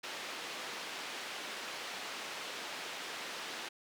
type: band-pass noise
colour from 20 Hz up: white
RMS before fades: -43 dBFS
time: 0.03-3.69 s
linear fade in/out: 10 ms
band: 280 to 3600 Hz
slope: 12 dB/octave
effects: none